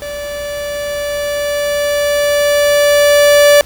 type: tone with level ramp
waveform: 45% pulse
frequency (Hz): 581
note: D5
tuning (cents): -19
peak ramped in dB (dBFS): -22 to -4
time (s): 0.02-3.61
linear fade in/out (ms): 0
effects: added 60 Hz sine -38 dBFS peak until 3.65 s + pink hiss -37 dBFS RMS until 3.65 s